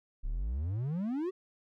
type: exponential sweep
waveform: triangle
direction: up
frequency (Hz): 31.27 to 391.8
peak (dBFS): -29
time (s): 0.23-1.31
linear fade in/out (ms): 20
effects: none